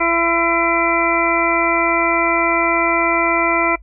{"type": "harmonic tone", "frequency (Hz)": 336.5, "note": "E4", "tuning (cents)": 36, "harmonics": [1, 2, 3, 4, 6, 7], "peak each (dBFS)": [-21, -21, -21, -21, -21, -21], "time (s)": [0, 3.76], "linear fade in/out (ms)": 10, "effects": ["noise-tail reverb RT60 0.1 s tail -22 dB re dry", "added 50 Hz sine -38 dBFS peak until 3.82 s"]}